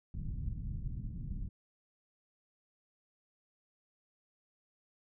pink low-pass noise, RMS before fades -39 dBFS, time 0.14-1.49 s, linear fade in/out 2 ms, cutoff 180 Hz, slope 24 dB/octave, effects none

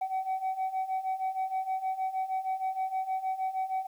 sine beating tone pair, 754 / 760.4 Hz, F#5 / F#5, +32 / +47 cents, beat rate 6.4 Hz, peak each -32 / -29 dBFS, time 0.01-3.87 s, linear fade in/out 10 ms, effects tanh soft clip ceiling -26 dBFS + 10-bit

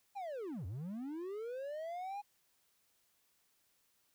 triangle linear two-way sweep, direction down then up, 830.6 to 81 to 830.6 Hz, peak -38 dBFS, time 0.15-2.22 s, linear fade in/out 20 ms, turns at 0.66 s, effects white hiss -75 dBFS RMS until 4.14 s

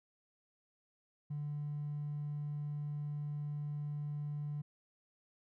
triangle tone with hard clipping, 147.1 Hz, D3, 3 cents sharp, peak -37 dBFS, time 1.3-4.62 s, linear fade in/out 10 ms, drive 3 dB, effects none

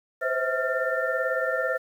sine tone cluster, 510 / 528 / 649 / 1385 / 1792 Hz, C5 / C5 / E5 / F6 / A6, -44 / +16 / -27 / -15 / +31 cents, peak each -30 dBFS, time 0.21-1.78 s, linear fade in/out 20 ms, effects 9-bit

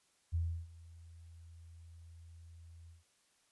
sine tone with ADSR envelope, 83.5 Hz, E2, 23 cents sharp, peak -30 dBFS, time 0.32-3.04 s, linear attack 28 ms, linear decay 320 ms, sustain -22 dB, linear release 150 ms, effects white hiss -73 dBFS RMS until 3.51 s + resampled to 24000 Hz

